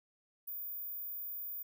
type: tone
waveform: sine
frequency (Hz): 14870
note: A#9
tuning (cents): -5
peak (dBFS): -39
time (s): 0.47-1.63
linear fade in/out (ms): 10
effects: none